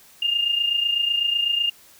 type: tone pair together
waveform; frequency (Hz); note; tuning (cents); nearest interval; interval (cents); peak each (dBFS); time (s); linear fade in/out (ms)
sine; 2814 / 2842; F7 / F7; +12 / +30; unison; 18; -20 / -26; 0.22-1.7; 5
effects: white hiss -51 dBFS RMS until 1.99 s